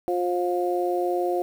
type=harmonic tone; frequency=177.4 Hz; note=F3; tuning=27 cents sharp; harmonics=2 / 3 / 4; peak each=-24 / -29 / -27 dBFS; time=0.08-1.42 s; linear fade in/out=0 ms; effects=8-bit